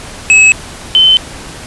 square / sine tone pair in turn, 2577 / 3065 Hz, E7 / G7, -40 / -40 cents, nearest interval minor third, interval 300 cents, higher second, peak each -3 dBFS, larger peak neither, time 0.3-0.52 / 0.95-1.17 s, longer neither, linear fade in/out 0 ms, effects pink hiss -28 dBFS RMS until 1.66 s + resampled to 24000 Hz

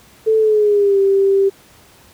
sine tone with pitch glide, 440 to 392 Hz, A4 to G4, 0 to 0 cents, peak -10 dBFS, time 0.26-1.5 s, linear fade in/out 20 ms, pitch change -200 cents, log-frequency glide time 0.38-0.99 s, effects pink hiss -47 dBFS RMS until 2.13 s + high-pass 60 Hz 12 dB/octave

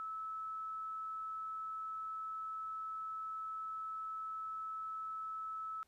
sine tone, 1304 Hz, E6, 19 cents flat, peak -40 dBFS, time 0-5.83 s, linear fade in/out 0 ms, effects pink hiss -75 dBFS RMS until 5.87 s + resampled to 32000 Hz

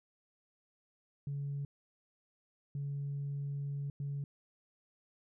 sine tone bursts at uneven times, 141.4 Hz, C#3, 35 cents sharp, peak -34 dBFS, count 3, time 1.27-1.65 / 2.75-3.9 / 4-4.24 s, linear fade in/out 2 ms, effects tanh soft clip ceiling -32 dBFS

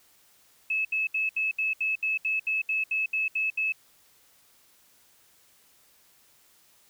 sine tone bursts, 2596 Hz, E7, 27 cents flat, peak -24 dBFS, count 14, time 0.7-3.723 s, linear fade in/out 5 ms, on 150 ms, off 71 ms, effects white hiss -61 dBFS RMS until 6.89 s

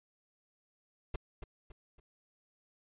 brown noise with echo, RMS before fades -34 dBFS, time 1.14-1.16 s, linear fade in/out 5 ms, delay 280 ms, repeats 3, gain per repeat -8 dB, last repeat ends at 2 s, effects resampled to 8000 Hz

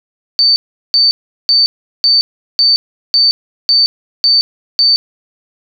sine tone bursts, 4563 Hz, C#8, 49 cents sharp, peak -6 dBFS, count 9, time 0.39-4.96 s, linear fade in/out 0 ms, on 170 ms, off 380 ms, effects none

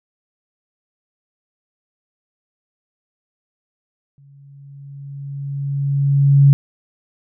sine tone with exponential growth, 139.9 Hz, C#3, 16 cents sharp, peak -5 dBFS, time 4.18-6.53 s, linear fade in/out 0 ms, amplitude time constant 510 ms, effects none

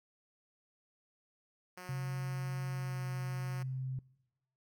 5% pulse tone, 181.4 Hz, F#3, 34 cents flat, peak -35 dBFS, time 1.77-3.63 s, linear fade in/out 5 ms
sine tone with pitch glide, 133.7 to 130.57 Hz, C3 to C3, +38 to -3 cents, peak -35 dBFS, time 1.89-3.99 s, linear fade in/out 2 ms, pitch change -41 cents, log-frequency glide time 2.66-3.05 s
effects noise-tail reverb RT60 1.0 s tail -24 dB re dry

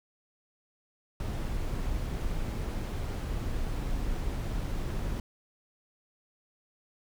brown noise, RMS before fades -32 dBFS, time 1.2-5.2 s, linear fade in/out 2 ms, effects none

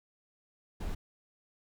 brown noise, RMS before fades -35 dBFS, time 0.8-0.95 s, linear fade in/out 10 ms, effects none

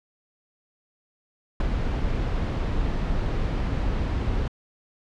brown noise with ADSR envelope, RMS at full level -18 dBFS, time 1.6-4.48 s, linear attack 5 ms, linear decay 13 ms, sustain -7 dB, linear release 4 ms, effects low-pass 4000 Hz 12 dB/octave

